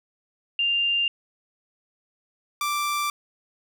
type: tone pair in turn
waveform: sine / sawtooth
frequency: 2794 / 1174.7 Hz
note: F7 / D6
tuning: 0 / 0 cents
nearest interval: octave + minor third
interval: 1500 cents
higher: first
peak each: -20 dBFS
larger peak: neither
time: 0.59-1.08 / 2.61-3.1 s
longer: neither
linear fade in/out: 2 ms
effects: none